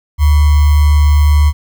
sine tone with sample-and-hold, 74 Hz, D2, 14 cents sharp, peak -5 dBFS, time 0.18-1.53 s, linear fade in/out 50 ms, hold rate 1050 Hz, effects none

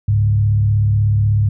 sine tone with frequency modulation, 103.83 Hz, G#2, in tune, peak -11 dBFS, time 0.08-1.49 s, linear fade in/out 5 ms, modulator 36.3 Hz, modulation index 0.5, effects none

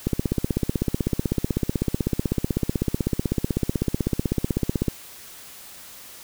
click train, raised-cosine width 3 ms, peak -8 dBFS, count 78, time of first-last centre 0.07-4.883 s, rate 16 Hz, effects white hiss -43 dBFS RMS until 6.23 s

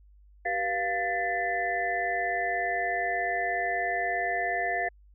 sine tone cluster, 387.5 / 484.3 / 698 / 1768 / 2019 Hz, G4 / B4 / F5 / A6 / B6, -20 / -34 / -1 / +8 / +38 cents, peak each -38 / -38 / -29 / -31 / -34 dBFS, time 0.45-4.89 s, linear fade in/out 10 ms, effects added 50 Hz sine -53 dBFS peak until 5.14 s

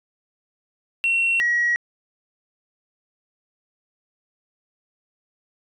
sine tone pair in turn, 2724 / 1909.8 Hz, F7 / A#6, -44 / +41 cents, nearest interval tritone, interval 615 cents, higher first, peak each -16 dBFS, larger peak neither, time 1.04-1.4 / 1.4-1.76 s, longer neither, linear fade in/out 0 ms, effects tanh soft clip ceiling -14 dBFS

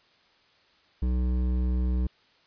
sine tone with hard clipping, 62.2 Hz, B1, 13 cents sharp, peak -25 dBFS, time 1.02-2.07 s, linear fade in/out 5 ms, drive 11 dB, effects white hiss -62 dBFS RMS until 2.46 s + resampled to 11025 Hz

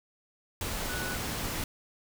sine tone in noise, 1480 Hz, F#6, in tune, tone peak -37 dBFS, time 0.89-1.16 s, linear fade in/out 2 ms, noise pink, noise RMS -34 dBFS, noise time 0.61-1.64 s, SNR -6 dB, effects none

